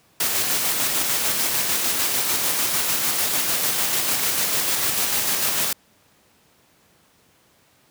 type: noise with tremolo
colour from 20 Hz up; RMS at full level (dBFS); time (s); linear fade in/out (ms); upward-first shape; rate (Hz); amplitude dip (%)
white; -21; 0.2-5.73; 5; square; 6.7; 25
effects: pink hiss -58 dBFS RMS until 7.9 s + high-pass 100 Hz 12 dB/octave